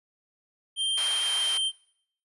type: tone with pitch glide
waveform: square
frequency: 3160 to 3138 Hz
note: G7 to G7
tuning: +13 to +1 cents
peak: -25 dBFS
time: 0.76-1.72 s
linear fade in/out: 50 ms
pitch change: -12 cents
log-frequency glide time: 1.12-1.56 s
type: band-pass noise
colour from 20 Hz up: white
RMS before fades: -37 dBFS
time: 0.97-1.58 s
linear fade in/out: 10 ms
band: 760 to 4000 Hz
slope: 12 dB/octave
effects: noise-tail reverb RT60 0.7 s tail -21 dB re dry + resampled to 32000 Hz